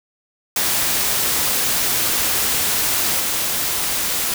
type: noise with level steps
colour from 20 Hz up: white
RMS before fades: -19 / -21 dBFS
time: 0.56-4.34 s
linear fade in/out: 2 ms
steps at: 3.2 s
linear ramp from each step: 2 ms
effects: none